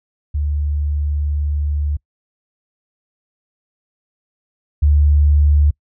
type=tone pair in turn; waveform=sine; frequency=73.42 / 73.42 Hz; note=D2 / D2; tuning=0 / 0 cents; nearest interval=unison; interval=0 cents; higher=neither; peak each=-16 / -9 dBFS; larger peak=second; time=0.34-1.97 / 4.82-5.71 s; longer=first; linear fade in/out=10 ms; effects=noise-tail reverb RT60 0.1 s tail -26 dB re dry